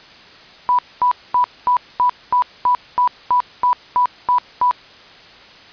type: tone bursts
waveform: sine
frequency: 987.8 Hz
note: B5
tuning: in tune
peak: -11 dBFS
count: 13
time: 0.69-4.711 s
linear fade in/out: 0 ms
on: 97 ms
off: 230 ms
effects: white hiss -42 dBFS RMS until 5.72 s + resampled to 11025 Hz